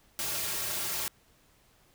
white noise with comb filter, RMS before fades -33 dBFS, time 0.19-1.08 s, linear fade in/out 0 ms, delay 4 ms, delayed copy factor -0.7, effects pink hiss -64 dBFS RMS until 1.94 s

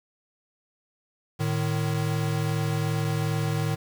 square tone pair together, 110.5 / 153.07 Hz, A2 / D#3, +8 / -28 cents, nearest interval tritone, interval 564 cents, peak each -28 / -27 dBFS, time 1.39-3.76 s, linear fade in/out 20 ms, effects 8-bit

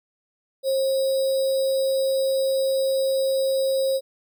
sine tone with sample-and-hold, 535 Hz, C5, 38 cents sharp, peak -19 dBFS, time 0.63-4.01 s, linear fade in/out 50 ms, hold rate 4410 Hz, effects none

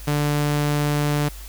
sawtooth tone, 147 Hz, D3, 2 cents sharp, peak -15 dBFS, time 0.07-1.29 s, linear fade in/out 10 ms, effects added 50 Hz sine -35 dBFS peak until 1.48 s + white hiss -43 dBFS RMS until 1.48 s

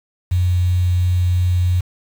sine tone with quantisation, 89.7 Hz, F2, 47 cents sharp, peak -13 dBFS, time 0.31-1.81 s, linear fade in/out 10 ms, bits 6, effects none

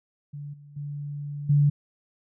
sine tone with level steps, 144.8 Hz, D3, 24 cents flat, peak -34 / -45 / -31 / -16 dBFS, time 0.33-1.7 s, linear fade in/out 10 ms, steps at 0.53 / 0.76 / 1.49 s, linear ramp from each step 10 ms, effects none

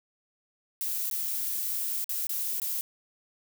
violet noise with dropouts, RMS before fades -31 dBFS, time 0.81-2.81 s, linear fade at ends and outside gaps 0 ms, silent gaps 1.099-1.112 / 2.043-2.093 / 2.269-2.293 / 2.599-2.618 s, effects none

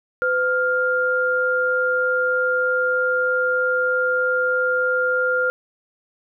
sine tone pair together, 506.2 / 1403 Hz, B4 / F6, +43 / +8 cents, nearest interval octave + tritone, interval 1765 cents, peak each -21 / -19 dBFS, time 0.22-5.5 s, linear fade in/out 0 ms, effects none

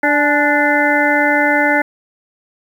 harmonic tone with a mistuned harmonic, 293.7 Hz, D4, in tune, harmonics 1 / 2 / 3 / 5 / 6 / 7, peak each -18 / -18 / -18 / -18 / -18 / -18 dBFS, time 0.03-1.82 s, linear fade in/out 5 ms, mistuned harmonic 3, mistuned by -49 cents, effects 7-bit

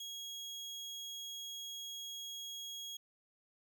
30% pulse tone, 3300 Hz, G#7, 12 cents flat, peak -40 dBFS, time 0-2.97 s, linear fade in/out 5 ms, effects none

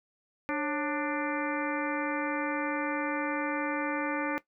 harmonic tone with a mistuned harmonic, 295.9 Hz, D4, 13 cents sharp, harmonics 1 / 2 / 3 / 4 / 5 / 6 / 7 / 8, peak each -32 / -35 / -37 / -38 / -39 / -40 / -40 / -41 dBFS, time 0.49-4.38 s, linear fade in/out 0 ms, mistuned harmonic 2, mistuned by -130 cents, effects noise-tail reverb RT60 0.1 s tail -17 dB re dry

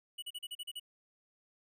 square tone bursts, 2937 Hz, F#7, 13 cents flat, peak -40 dBFS, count 8, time 0.18-0.798 s, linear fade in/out 10 ms, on 44 ms, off 38 ms, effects none

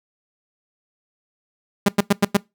sawtooth tone bursts, 201.6 Hz, G3, 49 cents sharp, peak -8 dBFS, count 5, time 1.86-2.37 s, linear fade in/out 5 ms, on 26 ms, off 95 ms, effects noise-tail reverb RT60 0.2 s tail -23 dB re dry

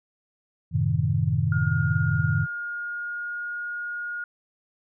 sine chord, F# diminished seventh, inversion none, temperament equal, 92.5 / 110 / 130.81 / 155.56 Hz, F#2 / A2 / C3 / Eb3, 0 / 0 / 0 / 0 cents, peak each -27 / -26 / -26 / -25 dBFS, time 0.71-2.47 s, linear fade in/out 50 ms
sine tone with pitch glide, 1422 to 1432.7 Hz, F6 to F6, +31 to +44 cents, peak -29 dBFS, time 1.52-4.24 s, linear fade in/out 2 ms, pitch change +13 cents, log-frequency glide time 2.57-3.63 s
effects none

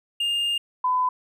triangle / sine tone pair in turn, 2817 / 1006.4 Hz, F7 / B5, +14 / +32 cents, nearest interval octave + tritone, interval 1782 cents, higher first, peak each -20 / -19 dBFS, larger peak second, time 0.2-0.58 / 0.84-1.09 s, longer first, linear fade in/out 5 ms, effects none

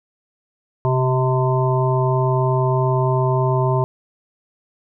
harmonic tone with a mistuned harmonic, 128.8 Hz, C3, 27 cents flat, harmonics 1 / 3 / 5 / 7 / 8, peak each -17 / -22 / -24 / -25 / -26 dBFS, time 0.85-3.84 s, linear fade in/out 0 ms, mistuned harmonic 1, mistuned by +19 cents, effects none

